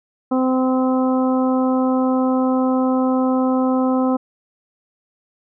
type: harmonic tone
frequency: 258.2 Hz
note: C4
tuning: 23 cents flat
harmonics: 1 / 2 / 3 / 4 / 5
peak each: -16 / -22 / -26 / -28 / -30 dBFS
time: 0.31-4.17 s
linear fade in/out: 10 ms
effects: none